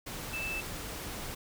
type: tone in noise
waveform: sine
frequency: 2637 Hz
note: E7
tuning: in tune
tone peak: -34 dBFS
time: 0.33-0.61 s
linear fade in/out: 10 ms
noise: pink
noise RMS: -40 dBFS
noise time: 0.06-1.35 s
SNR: +3 dB
effects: none